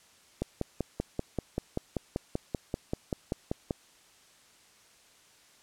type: click train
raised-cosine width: 2 ms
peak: -16 dBFS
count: 18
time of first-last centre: 0.42-3.708 s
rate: 5.17 Hz
effects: white hiss -60 dBFS RMS until 5.62 s + low-pass 9000 Hz 12 dB/octave